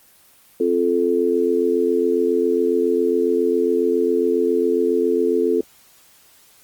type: chord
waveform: sine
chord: F major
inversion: second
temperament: just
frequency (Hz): 261.9 / 349.2 / 436.5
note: C4 / F4 / A4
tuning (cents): +2 / 0 / -14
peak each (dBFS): -23 / -20 / -18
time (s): 0.6-5.61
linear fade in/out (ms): 5
effects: white hiss -52 dBFS RMS until 6.63 s + Opus 24 kbps